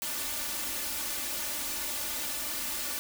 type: noise with comb filter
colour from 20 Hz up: white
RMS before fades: -34 dBFS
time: 0.02-2.99 s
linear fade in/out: 0 ms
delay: 3.4 ms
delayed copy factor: +0.9
effects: none